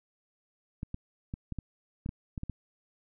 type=clicks; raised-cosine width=5 ms; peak=-23 dBFS; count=10; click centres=0.831 / 0.944 / 1.339 / 1.523 / 1.587 / 2.061 / 2.091 / 2.378 / 2.434 / 2.497 s; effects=none